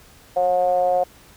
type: ring-modulated tone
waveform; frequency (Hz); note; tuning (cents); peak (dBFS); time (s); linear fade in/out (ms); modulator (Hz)
triangle; 89.3; F2; +39; -11; 0.36-1.04; 10; 631
effects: pink hiss -49 dBFS RMS until 1.36 s